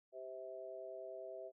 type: harmonic tone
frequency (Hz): 130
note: C3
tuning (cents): -11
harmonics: 3 / 4 / 5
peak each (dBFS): -52 / -52 / -48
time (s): 0.12-1.52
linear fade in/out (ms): 50
effects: none